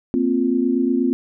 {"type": "chord", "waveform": "sine", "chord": "Bb suspended second", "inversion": "none", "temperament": "equal", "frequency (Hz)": [233.1, 261.6, 349.2], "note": ["Bb3", "C4", "F4"], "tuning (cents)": [0, 0, 0], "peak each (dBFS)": [-22, -18, -22], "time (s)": [0.14, 1.13], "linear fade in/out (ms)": 0, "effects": []}